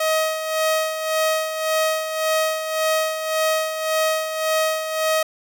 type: tone with tremolo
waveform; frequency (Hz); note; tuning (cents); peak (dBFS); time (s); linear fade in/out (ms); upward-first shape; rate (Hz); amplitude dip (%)
sawtooth; 632; D#5; +27; -13; 0-5.23; 5; sine; 1.8; 60
effects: none